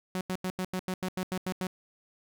sawtooth tone bursts, 185 Hz, F#3, in tune, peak -26 dBFS, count 11, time 0.15-1.669 s, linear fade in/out 0 ms, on 59 ms, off 87 ms, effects none

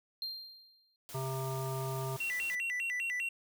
triangle tone with exponential decay, 4186 Hz, C8, in tune, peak -33 dBFS, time 0.22-0.96 s, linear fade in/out 1 ms, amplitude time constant 160 ms
white noise, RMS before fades -48 dBFS, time 1.09-2.55 s, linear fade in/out 0 ms
harmonic tone, 132.5 Hz, C3, 22 cents sharp, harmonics 1 / 3 / 5 / 7 / 9, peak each -36 / -41 / -43 / -44 / -46 dBFS, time 1.14-2.17 s, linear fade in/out 10 ms
triangle tone with vibrato, 2327 Hz, D7, 17 cents flat, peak -31 dBFS, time 2.2-3.29 s, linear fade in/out 5 ms, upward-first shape square, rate 5 Hz, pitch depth 280 cents each way
effects none

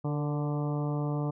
harmonic tone with a mistuned harmonic, 146.83 Hz, D3, in tune, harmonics 1 / 2 / 3 / 4 / 5 / 6 / 7 / 8, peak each -29 / -35 / -39 / -41 / -43 / -45 / -46 / -47 dBFS, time 0.04-1.31 s, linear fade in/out 10 ms, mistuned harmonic 3, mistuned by +33 cents, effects none

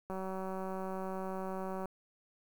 click train, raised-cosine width 1 ms, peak -27 dBFS, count 333, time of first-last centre 0.1-1.857 s, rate 189 Hz, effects 9-bit

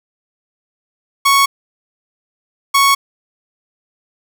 sawtooth tone pair in turn, 1108.7 / 1108.7 Hz, C#6 / C#6, 0 / 0 cents, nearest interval unison, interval 0 cents, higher neither, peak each -5 dBFS, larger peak neither, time 1.25-1.46 / 2.74-2.95 s, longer neither, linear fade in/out 10 ms, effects none

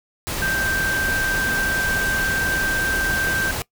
sine tone in noise, 1568 Hz, G6, in tune, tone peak -20 dBFS, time 0.42-3.51 s, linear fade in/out 0 ms, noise pink, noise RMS -26 dBFS, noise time 0.27-3.62 s, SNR +3 dB, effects noise-tail reverb RT60 0.1 s tail -21 dB re dry

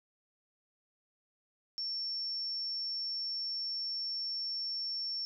sine tone, 5440 Hz, F8, 46 cents flat, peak -34 dBFS, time 1.78-5.25 s, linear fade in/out 0 ms, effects none

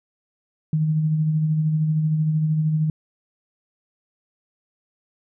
sine tone with tremolo, 155.56 Hz, D#3, in tune, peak -16 dBFS, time 0.73-2.9 s, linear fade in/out 2 ms, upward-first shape sine, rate 13 Hz, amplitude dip 35%, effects none

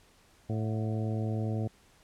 harmonic tone with a mistuned harmonic, 110 Hz, A2, in tune, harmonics 1 / 2 / 3 / 4 / 5 / 6 / 7, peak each -30 / -36 / -40 / -42 / -44 / -46 / -47 dBFS, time 0.49-1.68 s, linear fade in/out 10 ms, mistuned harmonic 7, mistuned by -74 cents, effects pink hiss -62 dBFS RMS until 2.03 s + low-pass 11000 Hz 12 dB/octave

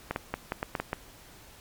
clicks, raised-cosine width 0.5 ms, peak -14 dBFS, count 8, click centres 0.11 / 0.161 / 0.34 / 0.521 / 0.629 / 0.752 / 0.8 / 0.931 s, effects pink hiss -52 dBFS RMS until 1.6 s + MP3 96 kbps

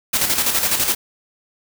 white noise with tremolo, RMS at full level -17 dBFS, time 0.13-0.95 s, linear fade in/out 10 ms, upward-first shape square, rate 12 Hz, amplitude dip 50%, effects none

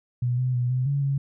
sine tone with pitch steps, 122.8 / 127.2 / 123 / 127.5 / 140.9 / 138.4 Hz, B2 / C3 / B2 / C3 / C#3 / C#3, -9 / -48 / -7 / -44 / +29 / -2 cents, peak -21 dBFS, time 0.22-1.18 s, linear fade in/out 5 ms, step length 160 ms, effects none

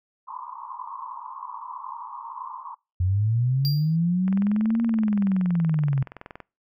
white band-pass noise, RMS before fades -37 dBFS, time 0.27-2.75 s, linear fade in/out 10 ms, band 920 to 1100 Hz, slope 96 dB/octave
sine linear two-way sweep, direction up then down, 87.3 to 233.1 to 131.7 Hz, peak -19 dBFS, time 3-6.03 s, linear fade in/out 5 ms, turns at 4.83 s
square tone with exponential decay, 4759 Hz, D8, 22 cents sharp, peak -25 dBFS, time 3.65-3.96 s, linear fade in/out 0 ms, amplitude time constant 67 ms
click train, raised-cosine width 0.5 ms, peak -23 dBFS, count 46, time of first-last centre 4.28-6.403 s, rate 21.2 Hz
effects noise-tail reverb RT60 0.3 s tail -26 dB re dry

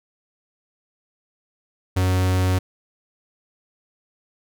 45% pulse tone, 92.5 Hz, F#2, in tune, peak -17 dBFS, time 1.96-2.59 s, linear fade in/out 10 ms, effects none

